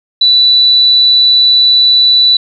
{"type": "tone", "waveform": "sine", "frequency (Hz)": 3965, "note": "B7", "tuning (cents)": 6, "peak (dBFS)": -4, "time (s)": [0.21, 2.37], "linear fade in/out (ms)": 5, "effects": []}